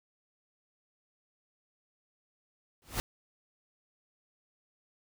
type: noise with exponential growth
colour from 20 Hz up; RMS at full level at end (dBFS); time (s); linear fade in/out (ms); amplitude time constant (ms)
pink; -29; 2.82-3; 0; 38
effects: none

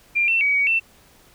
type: tone with pitch steps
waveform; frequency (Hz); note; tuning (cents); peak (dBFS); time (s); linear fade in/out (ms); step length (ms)
sine; 2388 / 2692 / 2267 / 2254 / 2681; D7 / E7 / C#7 / C#7 / E7; +28 / +36 / +38 / +28 / +29; -16; 0.15-0.8; 20; 130
effects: pink hiss -53 dBFS RMS until 1.34 s

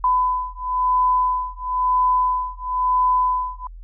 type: beating tone pair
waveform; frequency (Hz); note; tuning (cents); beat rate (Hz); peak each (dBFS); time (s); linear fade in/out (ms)
sine; 1004 / 1004.99; B5 / B5; +28 / +30; 0.99; -20; 0.04-3.67; 2
effects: added 42 Hz sine -35 dBFS peak until 3.83 s

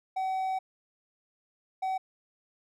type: tone bursts at uneven times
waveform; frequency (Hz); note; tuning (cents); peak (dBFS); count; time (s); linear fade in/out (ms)
triangle; 758; F#5; +42; -26; 2; 0.16-0.59 / 1.82-1.98; 10
effects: none

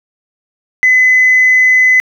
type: tone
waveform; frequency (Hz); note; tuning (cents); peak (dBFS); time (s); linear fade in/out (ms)
sine; 2020; B6; +39; -4; 0.83-2; 0
effects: tanh soft clip ceiling -1 dBFS + 7-bit

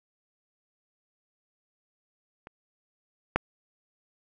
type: clicks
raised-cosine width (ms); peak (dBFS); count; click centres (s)
0.5; -28 / -7; 2; 2.471 / 3.36
effects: none

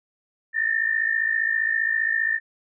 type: tone pair together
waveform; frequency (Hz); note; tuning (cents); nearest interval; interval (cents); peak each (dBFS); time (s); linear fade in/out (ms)
sine; 1773.9 / 1829; A6 / A#6; +14 / -33; minor second; 53; -23 / -23; 0.53-2.4; 50
effects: none

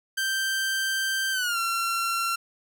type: tone with pitch glide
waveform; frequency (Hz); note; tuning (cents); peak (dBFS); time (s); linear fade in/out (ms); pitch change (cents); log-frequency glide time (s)
sawtooth; 1566 to 1363.3; G6 to F6; -2 to -42; -21; 0.17-2.36; 10; -240; 1.32-1.58
effects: none

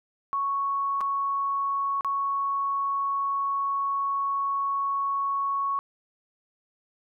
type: tone with dropouts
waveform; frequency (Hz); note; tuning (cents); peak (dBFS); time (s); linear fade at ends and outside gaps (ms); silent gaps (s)
sine; 1108.7; C#6; 0; -24; 0.33-5.79; 0; 1.007-1.012 / 2.009-2.047
effects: none

